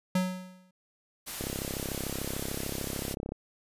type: tone with exponential decay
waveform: square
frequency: 184.3 Hz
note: F#3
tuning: 7 cents flat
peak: -23 dBFS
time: 0.15-0.71 s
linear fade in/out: 5 ms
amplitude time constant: 120 ms
type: noise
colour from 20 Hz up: white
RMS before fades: -38 dBFS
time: 1.26-3.15 s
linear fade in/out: 20 ms
type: click train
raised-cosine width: 2 ms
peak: -21 dBFS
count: 65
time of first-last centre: 1.41-3.32 s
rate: 33.5 Hz
effects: resampled to 32000 Hz